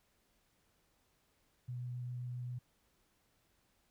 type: tone with vibrato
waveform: sine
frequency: 123.47 Hz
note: B2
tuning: in tune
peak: -39 dBFS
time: 1.68-2.59 s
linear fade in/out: 10 ms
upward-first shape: triangle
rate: 7.5 Hz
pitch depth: 9 cents each way
effects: pink hiss -75 dBFS RMS until 3.9 s